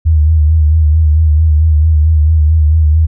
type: tone with vibrato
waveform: sine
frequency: 77.78 Hz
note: D#2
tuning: in tune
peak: -5 dBFS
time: 0.05-3.07 s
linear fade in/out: 20 ms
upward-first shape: sine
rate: 4.5 Hz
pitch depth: 61 cents each way
effects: none